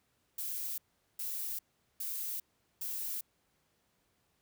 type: noise bursts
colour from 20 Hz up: violet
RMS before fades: -38 dBFS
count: 4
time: 0.38-3.21 s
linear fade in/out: 5 ms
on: 400 ms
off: 410 ms
effects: pink hiss -75 dBFS RMS until 4.41 s + high-pass 60 Hz 12 dB/octave